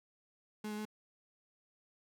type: tone with pitch steps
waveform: 35% pulse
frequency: 212.5 / 210.5 / 213.5 Hz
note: G#3 / G#3 / G#3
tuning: +40 / +24 / +48 cents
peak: -37 dBFS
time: 0.64-0.853 s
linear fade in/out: 5 ms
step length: 71 ms
effects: none